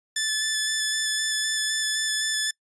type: tone with vibrato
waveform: 10% pulse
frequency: 1742 Hz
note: A6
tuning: 18 cents flat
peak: -14 dBFS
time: 0.16-2.51 s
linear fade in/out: 5 ms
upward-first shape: square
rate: 3.9 Hz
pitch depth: 11 cents each way
effects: noise-tail reverb RT60 0.1 s tail -25 dB re dry + resampled to 22050 Hz